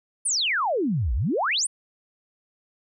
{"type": "exponential two-way sweep", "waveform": "sine", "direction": "down then up", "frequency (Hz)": [10080, 51.91, 10080], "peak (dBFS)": -21, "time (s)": [0.25, 1.67], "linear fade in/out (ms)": 10, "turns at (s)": 1.14, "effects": []}